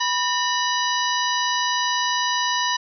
harmonic tone with a mistuned harmonic, 982 Hz, B5, 10 cents flat, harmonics 1 / 2 / 3 / 4 / 5 / 6, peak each -23 / -26 / -28 / -29 / -30 / -31 dBFS, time 0-2.77 s, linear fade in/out 10 ms, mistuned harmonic 2, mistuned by -130 cents, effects none

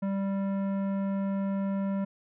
triangle tone with tanh clipping, 196 Hz, G3, in tune, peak -29 dBFS, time 0.02-2.05 s, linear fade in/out 10 ms, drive 18 dB, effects none

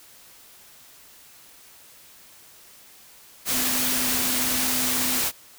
sine tone in noise, 253.3 Hz, B3, 44 cents sharp, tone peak -32 dBFS, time 3.5-5.22 s, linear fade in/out 50 ms, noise white, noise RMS -24 dBFS, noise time 3.45-5.32 s, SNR -11 dB, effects white hiss -50 dBFS RMS until 5.58 s

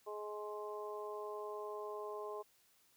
harmonic tone, 210 Hz, G#3, 19 cents sharp, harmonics 2 / 3 / 4 / 5, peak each -44 / -49 / -52 / -48 dBFS, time 0.06-2.43 s, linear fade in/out 20 ms, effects white hiss -71 dBFS RMS until 2.96 s

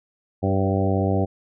harmonic tone with a mistuned harmonic, 96.7 Hz, G2, 23 cents flat, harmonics 1 / 2 / 3 / 4 / 5 / 6 / 7 / 8, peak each -22 / -25 / -27 / -28 / -29 / -30 / -30 / -31 dBFS, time 0.42-1.26 s, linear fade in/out 20 ms, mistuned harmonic 5, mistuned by +21 cents, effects none

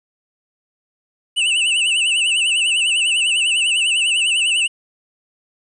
square tone with vibrato, 2804 Hz, F7, 6 cents sharp, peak -15 dBFS, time 1.36-4.68 s, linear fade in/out 20 ms, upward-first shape sine, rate 10 Hz, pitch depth 120 cents each way, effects resampled to 22050 Hz + 9-bit

